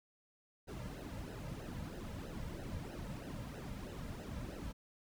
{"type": "noise with flanger", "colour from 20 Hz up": "brown", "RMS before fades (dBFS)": -45, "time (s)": [0.67, 4.73], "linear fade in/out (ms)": 20, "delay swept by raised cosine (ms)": [0.86, 2.76], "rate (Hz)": 3.1, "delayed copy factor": -0.8, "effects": []}